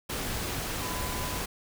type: tone in noise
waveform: sine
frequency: 1002 Hz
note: B5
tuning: 25 cents sharp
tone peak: -39 dBFS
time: 0.81-1.39 s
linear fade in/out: 10 ms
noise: pink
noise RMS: -33 dBFS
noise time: 0.09-1.46 s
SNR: -9 dB
effects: none